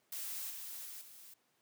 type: noise with level steps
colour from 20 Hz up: blue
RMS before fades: -42 / -46 / -48 / -55 dBFS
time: 0.12-1.34 s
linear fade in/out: 5 ms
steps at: 0.5 / 0.85 / 1.01 s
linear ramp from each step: 5 ms
effects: pink hiss -75 dBFS RMS until 1.61 s + high-pass 200 Hz 12 dB/octave